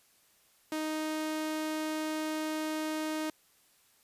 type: tone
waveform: sawtooth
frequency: 311.1 Hz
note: D#4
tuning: in tune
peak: -28 dBFS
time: 0.72-3.3 s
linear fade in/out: 2 ms
effects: white hiss -66 dBFS RMS until 4.03 s + resampled to 32000 Hz